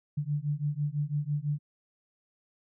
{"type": "beating tone pair", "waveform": "sine", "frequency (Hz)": [144, 150], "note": ["D3", "D3"], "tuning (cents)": [-34, 37], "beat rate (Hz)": 6, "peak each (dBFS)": -31, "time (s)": [0.17, 1.59], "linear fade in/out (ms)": 10, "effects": []}